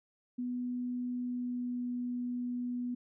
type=tone with pitch glide; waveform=sine; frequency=246.9 to 245.3 Hz; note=B3 to B3; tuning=0 to -12 cents; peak=-33 dBFS; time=0.38-2.95 s; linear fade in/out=10 ms; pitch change=-12 cents; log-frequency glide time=1.17-1.81 s; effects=none